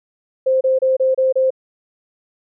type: tone bursts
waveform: sine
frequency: 523.3 Hz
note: C5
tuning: in tune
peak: -12 dBFS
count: 6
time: 0.46-1.505 s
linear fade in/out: 10 ms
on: 150 ms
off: 29 ms
effects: none